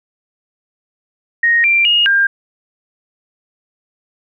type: tone with pitch steps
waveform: sine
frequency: 1867 / 2365 / 2861 / 1600 Hz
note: A#6 / D7 / F7 / G6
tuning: +2 / +12 / +41 / +35 cents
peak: -9 dBFS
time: 1.43-2.27 s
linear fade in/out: 5 ms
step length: 210 ms
effects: none